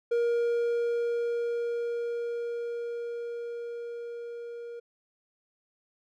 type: tone with level ramp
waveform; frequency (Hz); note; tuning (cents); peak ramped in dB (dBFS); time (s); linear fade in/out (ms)
triangle; 471.8; A#4; +21; -21 to -36; 0.11-4.8; 10
effects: none